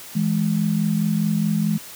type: tone pair together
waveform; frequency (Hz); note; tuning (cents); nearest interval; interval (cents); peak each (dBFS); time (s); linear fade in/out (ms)
sine; 164.81 / 209.6; E3 / G#3; 0 / +16; major third; 416; -21 / -20; 0.15-1.78; 10
effects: white hiss -39 dBFS RMS until 1.95 s + high-pass 60 Hz 12 dB/octave